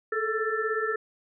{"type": "tone cluster", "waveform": "sine", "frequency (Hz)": [428.8, 445.5, 1338, 1764], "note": ["A4", "A4", "E6", "A6"], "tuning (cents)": [-45, 22, 25, 4], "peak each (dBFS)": -31, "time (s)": [0.12, 0.96], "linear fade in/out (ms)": 5, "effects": []}